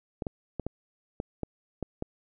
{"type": "clicks", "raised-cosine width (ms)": 2, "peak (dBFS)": -18, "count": 8, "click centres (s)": [0.222, 0.268, 0.597, 0.666, 1.201, 1.433, 1.827, 2.024], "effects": []}